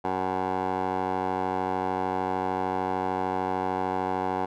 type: tone with band-pass filter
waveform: 15% pulse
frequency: 93.3 Hz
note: F#2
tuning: 15 cents sharp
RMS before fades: -28 dBFS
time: 0.04-4.46 s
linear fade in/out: 10 ms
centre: 710 Hz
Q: 3.4
effects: none